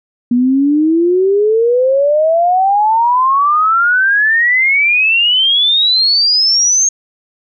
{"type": "exponential sweep", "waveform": "sine", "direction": "up", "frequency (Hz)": [238.6, 6510], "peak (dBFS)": -8, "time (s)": [0.31, 6.89], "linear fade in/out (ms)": 5, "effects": []}